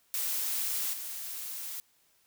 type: noise with level steps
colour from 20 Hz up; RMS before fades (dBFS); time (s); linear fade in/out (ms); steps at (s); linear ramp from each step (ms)
blue; -32 / -39; 0.14-1.8; 0; 0.93; 5
effects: white hiss -68 dBFS RMS until 2.26 s